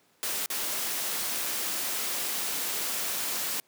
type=noise with dropouts; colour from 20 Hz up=white; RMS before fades=-31 dBFS; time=0.23-3.6 s; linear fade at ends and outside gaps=0 ms; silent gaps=0.46-0.502 s; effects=pink hiss -65 dBFS RMS until 3.67 s + high-pass 200 Hz 12 dB/octave